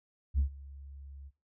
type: tone with ADSR envelope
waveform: sine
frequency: 69.3 Hz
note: C#2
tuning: in tune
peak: -21 dBFS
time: 0.34-1.31 s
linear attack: 47 ms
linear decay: 100 ms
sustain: -24 dB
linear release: 41 ms
effects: noise-tail reverb RT60 0.4 s tail -22 dB re dry + tanh soft clip ceiling -22 dBFS